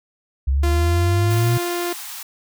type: exponential sweep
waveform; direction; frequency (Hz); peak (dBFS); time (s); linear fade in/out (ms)
sine; up; 65.41 to 123.47; -15; 0.47-1.58; 10
type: tone with pitch glide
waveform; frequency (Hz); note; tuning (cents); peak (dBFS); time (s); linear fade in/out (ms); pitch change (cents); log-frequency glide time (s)
sawtooth; 345.6 to 349.2; F4 to F4; -18 to 0; -18; 0.63-1.93; 5; +18; 1.03-1.56
type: high-pass noise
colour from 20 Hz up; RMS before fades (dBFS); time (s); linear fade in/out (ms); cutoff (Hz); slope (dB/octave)
white; -33; 1.3-2.23; 5; 700; 96
effects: none